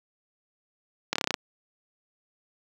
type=slowing click train; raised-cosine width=0.2 ms; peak=-7 dBFS; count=8; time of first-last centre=1.13-1.342 s; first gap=26 ms; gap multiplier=1.05; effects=high-pass 150 Hz 12 dB/octave + 8-bit